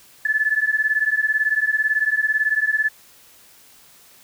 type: beating tone pair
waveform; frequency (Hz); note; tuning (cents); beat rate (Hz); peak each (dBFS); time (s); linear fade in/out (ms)
sine; 1724 / 1742; A6 / A6; -36 / -18; 18; -20; 0.25-2.89; 5
effects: white hiss -50 dBFS RMS until 4.23 s